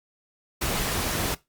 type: noise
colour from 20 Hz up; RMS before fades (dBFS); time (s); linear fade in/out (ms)
pink; -27; 0.61-1.35; 10
effects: noise-tail reverb RT60 0.2 s tail -19 dB re dry + Opus 48 kbps